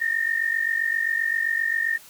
sine tone pair together, 1806 / 1853.6 Hz, A6 / A#6, +45 / -10 cents, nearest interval unison, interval 45 cents, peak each -24 dBFS, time 0-1.98 s, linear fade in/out 20 ms, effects white hiss -48 dBFS RMS until 2.09 s

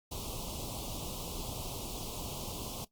pink band-stop noise, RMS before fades -40 dBFS, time 0.11-2.85 s, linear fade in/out 10 ms, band 1100 to 2700 Hz, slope 48 dB/octave, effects noise-tail reverb RT60 0.1 s tail -17 dB re dry + Opus 48 kbps

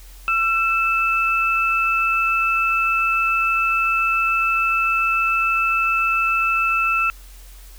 sine tone pair together, 1346.5 / 2630 Hz, E6 / E7, +36 / -5 cents, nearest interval octave, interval 1159 cents, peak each -19 dBFS, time 0.28-7.1 s, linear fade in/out 0 ms, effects added 44 Hz sine -39 dBFS peak until 7.78 s + white hiss -48 dBFS RMS until 7.78 s

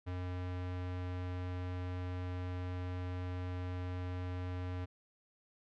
square tone, 90.4 Hz, F#2, 40 cents flat, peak -38 dBFS, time 0.06-4.86 s, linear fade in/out 20 ms, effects low-pass 3000 Hz 12 dB/octave

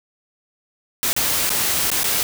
white noise with dropouts, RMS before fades -20 dBFS, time 1.03-2.23 s, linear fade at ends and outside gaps 0 ms, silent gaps 1.13-1.164 / 1.493-1.503 / 1.902-1.916 / 2.033-2.042 s, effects none

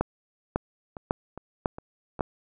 two click trains, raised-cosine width 1 ms, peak -24 / -9 dBFS, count 5 / 5, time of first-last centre 0.56-2.193 / 0.01-2.208 s, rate 2.45 / 1.82 Hz, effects none

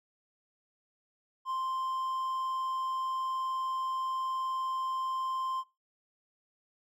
triangle tone, 1046.5 Hz, C6, in tune, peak -29 dBFS, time 1.45-5.64 s, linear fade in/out 50 ms, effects noise-tail reverb RT60 0.3 s tail -23 dB re dry

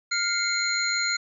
sine tone cluster, 1405 / 2067 / 2173 / 4157 / 6850 Hz, F6 / C7 / C#7 / C8 / A8, +10 / -22 / -35 / -12 / -47 cents, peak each -28 / -32 / -32 / -27 / -31 dBFS, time 0.11-1.17 s, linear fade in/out 10 ms, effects none

